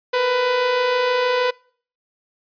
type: tone pair together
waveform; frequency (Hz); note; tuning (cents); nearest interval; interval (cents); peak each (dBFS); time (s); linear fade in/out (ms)
sawtooth; 472.8 / 499.2; A#4 / B4; +24 / +19; minor second; 95; -24 / -13; 0.13-1.51; 10
effects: noise-tail reverb RT60 0.5 s tail -26 dB re dry + resampled to 11025 Hz